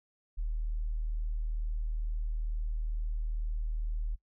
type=tone; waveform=sine; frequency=38.89 Hz; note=D#1; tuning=in tune; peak=-30 dBFS; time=0.37-4.16 s; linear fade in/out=20 ms; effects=noise-tail reverb RT60 0.1 s tail -21 dB re dry